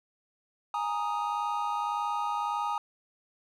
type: chord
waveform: triangle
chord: Ab suspended second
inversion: none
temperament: equal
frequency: 830.6 / 932.3 / 1244.5 Hz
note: Ab5 / Bb5 / Eb6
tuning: 0 / 0 / 0 cents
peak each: -31 dBFS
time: 0.74-2.78 s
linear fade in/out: 2 ms
effects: none